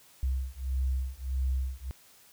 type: beating tone pair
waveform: sine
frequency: 64.5 / 66.1 Hz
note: C2 / C2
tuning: -24 / +18 cents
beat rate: 1.6 Hz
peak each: -31 dBFS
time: 0.23-1.91 s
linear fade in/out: 0 ms
effects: white hiss -58 dBFS RMS until 2.32 s

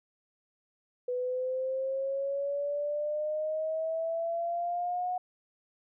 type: exponential sweep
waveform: sine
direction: up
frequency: 493.9 to 731 Hz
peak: -29 dBFS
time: 1.08-5.18 s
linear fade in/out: 5 ms
effects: none

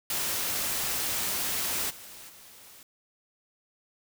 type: noise with level steps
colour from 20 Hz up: white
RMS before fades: -30 / -46 / -51 dBFS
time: 0.1-2.83 s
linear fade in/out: 2 ms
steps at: 1.89 / 2.28 s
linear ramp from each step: 20 ms
effects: none

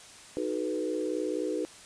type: chord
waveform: sine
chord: B dominant seventh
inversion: first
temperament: equal with one note detuned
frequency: 311.1 / 370 / 433.9 / 493.9 Hz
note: D#4 / F#4 / A4 / B4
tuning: 0 / 0 / -24 / 0 cents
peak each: -33 / -35 / -35 / -34 dBFS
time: 0.37-1.65 s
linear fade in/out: 0 ms
effects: white hiss -50 dBFS RMS until 1.85 s + resampled to 22050 Hz

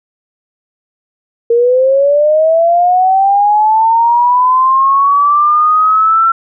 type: linear sweep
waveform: sine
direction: up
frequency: 461.5 to 1352 Hz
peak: -6 dBFS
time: 1.5-6.32 s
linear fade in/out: 5 ms
effects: none

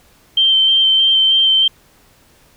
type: tone with vibrato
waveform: sine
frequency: 3126 Hz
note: G7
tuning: 6 cents flat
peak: -9 dBFS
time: 0.37-1.68 s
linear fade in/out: 5 ms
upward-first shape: square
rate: 3.2 Hz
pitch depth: 10 cents each way
effects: pink hiss -51 dBFS RMS until 2.56 s

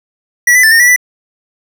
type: tone with pitch steps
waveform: square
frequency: 1940 / 2001 / 1768 / 1832 / 1949 / 1978 Hz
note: B6 / B6 / A6 / A#6 / B6 / B6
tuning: -31 / +22 / +8 / -31 / -23 / +2 cents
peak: -5 dBFS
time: 0.47-0.962 s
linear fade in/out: 5 ms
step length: 82 ms
effects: none

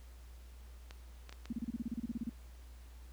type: clicks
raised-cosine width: 0.2 ms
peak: -31 dBFS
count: 4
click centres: 0.909 / 1.294 / 1.326 / 1.456 s
type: tone bursts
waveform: sine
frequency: 232.3 Hz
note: A#3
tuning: 6 cents flat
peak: -34 dBFS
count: 14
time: 1.5-2.295 s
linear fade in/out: 5 ms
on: 28 ms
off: 31 ms
effects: added 60 Hz sine -50 dBFS peak until 3.12 s + pink hiss -64 dBFS RMS until 3.12 s

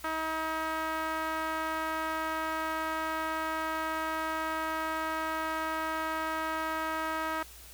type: tone with band-pass filter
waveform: sawtooth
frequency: 318.2 Hz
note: D#4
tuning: 39 cents sharp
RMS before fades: -33 dBFS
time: 0.04-7.43 s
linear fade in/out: 5 ms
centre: 1300 Hz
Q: 1.7
effects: added 60 Hz sine -53 dBFS peak until 7.73 s + white hiss -51 dBFS RMS until 7.73 s

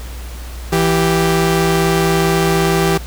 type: tone pair together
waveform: sawtooth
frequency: 164.82 / 392 Hz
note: E3 / G4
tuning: 0 / 0 cents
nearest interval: octave + minor third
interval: 1500 cents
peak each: -11 dBFS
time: 0.72-2.98 s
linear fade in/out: 10 ms
effects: added 60 Hz sine -26 dBFS peak until 3.06 s + pink hiss -36 dBFS RMS until 3.06 s

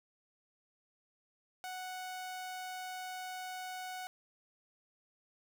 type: tone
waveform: sawtooth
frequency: 740 Hz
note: F#5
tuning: in tune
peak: -37 dBFS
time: 1.64-4.07 s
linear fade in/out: 0 ms
effects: none

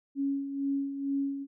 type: tone with tremolo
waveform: sine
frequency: 277.2 Hz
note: C#4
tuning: in tune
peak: -26 dBFS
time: 0.15-1.47 s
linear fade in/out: 50 ms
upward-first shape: sine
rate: 2.2 Hz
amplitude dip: 60%
effects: none

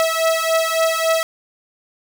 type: beating tone pair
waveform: sawtooth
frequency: 649 / 652.6 Hz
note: E5 / E5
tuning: -27 / -18 cents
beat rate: 3.6 Hz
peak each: -15 dBFS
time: 0-1.23 s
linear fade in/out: 0 ms
effects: none

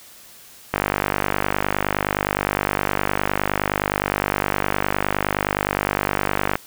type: click train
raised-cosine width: 0.5 ms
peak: -3 dBFS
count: 290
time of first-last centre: 0.74-6.555 s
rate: 49.7 Hz
effects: white hiss -45 dBFS RMS until 6.66 s

